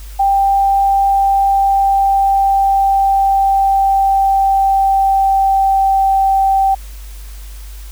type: tone with pitch glide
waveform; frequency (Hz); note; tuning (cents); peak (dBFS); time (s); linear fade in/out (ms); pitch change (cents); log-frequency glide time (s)
sine; 788 to 777.6; G5 to G5; +9 to -14; -9; 0.19-6.75; 10; -23; 1.03-6.1
effects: added 50 Hz sine -28 dBFS peak until 7.91 s + white hiss -41 dBFS RMS until 7.91 s